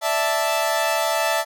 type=chord; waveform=sawtooth; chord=D suspended second; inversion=none; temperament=equal; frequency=587.3 / 659.3 / 880 Hz; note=D5 / E5 / A5; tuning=0 / 0 / 0 cents; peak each=-23 / -18 / -20 dBFS; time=0.01-1.45 s; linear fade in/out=50 ms; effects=none